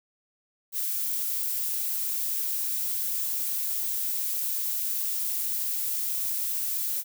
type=noise; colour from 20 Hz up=violet; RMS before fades=-29 dBFS; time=0.72-7.04 s; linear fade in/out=50 ms; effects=none